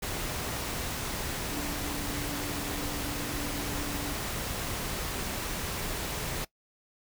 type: tone in noise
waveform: sine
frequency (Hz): 290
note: D4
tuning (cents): -22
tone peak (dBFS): -38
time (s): 1.51-4.13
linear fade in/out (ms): 10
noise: pink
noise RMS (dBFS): -34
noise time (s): 0.02-6.45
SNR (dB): -7
effects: noise-tail reverb RT60 0.1 s tail -20 dB re dry